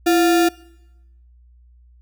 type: tone with sample-and-hold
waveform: sine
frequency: 337.1 Hz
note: E4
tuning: 39 cents sharp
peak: -12 dBFS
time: 0.06-0.49 s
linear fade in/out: 10 ms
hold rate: 1050 Hz
effects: noise-tail reverb RT60 0.9 s tail -23 dB re dry + added 60 Hz sine -47 dBFS peak until 2.01 s